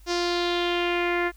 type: tone with low-pass filter sweep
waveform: sawtooth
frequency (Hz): 349.2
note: F4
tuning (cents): 0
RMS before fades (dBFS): -25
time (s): 0.06-1.32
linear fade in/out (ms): 50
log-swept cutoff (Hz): 5500 to 1900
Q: 3.3
effects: added 50 Hz sine -47 dBFS peak until 1.36 s + white hiss -60 dBFS RMS until 1.36 s